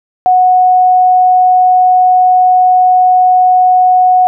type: tone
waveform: sine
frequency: 735 Hz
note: F#5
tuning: 12 cents flat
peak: -4 dBFS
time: 0.26-4.27 s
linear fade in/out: 0 ms
effects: none